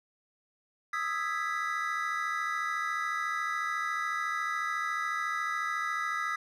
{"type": "chord", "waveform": "triangle", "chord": "E major seventh", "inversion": "third", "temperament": "equal", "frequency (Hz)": [1244.5, 1318.5, 1661.2, 1975.5], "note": ["D#6", "E6", "G#6", "B6"], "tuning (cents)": [0, 0, 0, 0], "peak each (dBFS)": [-32, -34, -36, -33], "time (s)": [0.93, 6.36], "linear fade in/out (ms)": 5, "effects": ["tanh soft clip ceiling -19 dBFS"]}